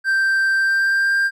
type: tone with pitch glide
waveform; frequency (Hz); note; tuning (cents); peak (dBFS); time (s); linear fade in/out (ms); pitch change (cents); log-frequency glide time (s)
triangle; 1568 to 1591.7; G6 to G6; 0 to +26; -13; 0.04-1.31; 50; +26; 0.56-1.15
effects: none